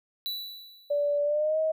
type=tone with exponential decay; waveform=square; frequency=3951 Hz; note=B7; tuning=in tune; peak=-29 dBFS; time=0.26-1.18 s; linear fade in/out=0 ms; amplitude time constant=200 ms
type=tone with pitch glide; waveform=sine; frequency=580 to 632.5 Hz; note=D5 to D#5; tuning=-22 to +28 cents; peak=-23 dBFS; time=0.9-1.72 s; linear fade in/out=10 ms; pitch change=+150 cents; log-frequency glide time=1.23-1.59 s
effects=none